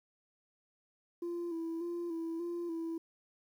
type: tone with vibrato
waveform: sine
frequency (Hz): 337.1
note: E4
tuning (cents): +39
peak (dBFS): -33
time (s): 1.22-2.98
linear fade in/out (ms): 5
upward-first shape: square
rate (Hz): 1.7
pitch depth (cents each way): 39
effects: tanh soft clip ceiling -34 dBFS + 11-bit